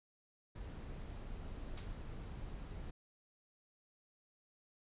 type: noise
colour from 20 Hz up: brown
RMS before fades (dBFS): -46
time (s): 0.55-2.91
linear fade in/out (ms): 10
type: noise with exponential decay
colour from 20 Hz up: white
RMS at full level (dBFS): -46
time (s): 1.77-2.02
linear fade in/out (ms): 5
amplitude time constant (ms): 53
effects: resampled to 8000 Hz